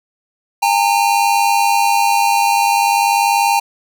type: tone pair together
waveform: square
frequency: 809.6 / 910 Hz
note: G#5 / A#5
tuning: -44 / -42 cents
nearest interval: major second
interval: 202 cents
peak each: -15 dBFS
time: 0.62-3.6 s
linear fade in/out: 10 ms
effects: none